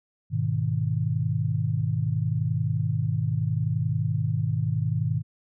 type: chord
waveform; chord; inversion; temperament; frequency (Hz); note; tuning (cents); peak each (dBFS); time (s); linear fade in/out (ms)
sine; G# minor; none; just; 103.83 / 124.59 / 155.74; G#2 / B2 / D#3; 0 / +16 / +2; -27; 0.3-5.23; 50
effects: none